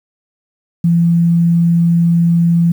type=tone; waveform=sine; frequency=169.6 Hz; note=E3; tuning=50 cents sharp; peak=-8 dBFS; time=0.84-2.72 s; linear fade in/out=5 ms; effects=7-bit